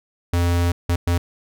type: tone bursts at uneven times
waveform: square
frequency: 86.7 Hz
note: F2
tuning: 12 cents flat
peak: -17 dBFS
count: 3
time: 0.33-0.72 / 0.89-0.96 / 1.07-1.18 s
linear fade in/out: 5 ms
effects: none